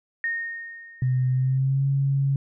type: tone with exponential decay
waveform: sine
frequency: 1847 Hz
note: A#6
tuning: 16 cents flat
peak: -22 dBFS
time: 0.24-1.58 s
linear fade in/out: 1 ms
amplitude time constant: 290 ms
type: tone with pitch glide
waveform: sine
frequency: 127.9 to 137.87 Hz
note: C3 to C#3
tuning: -39 to -9 cents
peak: -19 dBFS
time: 1.02-2.36 s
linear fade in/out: 2 ms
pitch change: +130 cents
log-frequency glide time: 1.31-1.86 s
effects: none